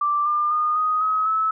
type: tone with pitch steps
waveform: sine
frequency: 1174.7 / 1198.7 / 1223.2 / 1248.2 / 1273.6 / 1299.7 Hz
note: D6 / D6 / D#6 / D#6 / D#6 / E6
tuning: 0 / +35 / -30 / +5 / +40 / -25 cents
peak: -18 dBFS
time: 0.01-1.51 s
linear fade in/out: 5 ms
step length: 250 ms
effects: none